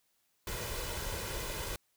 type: noise with comb filter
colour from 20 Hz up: pink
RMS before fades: -38 dBFS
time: 0.47-1.76 s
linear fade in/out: 2 ms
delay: 2 ms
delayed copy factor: +0.55
effects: white hiss -75 dBFS RMS until 1.96 s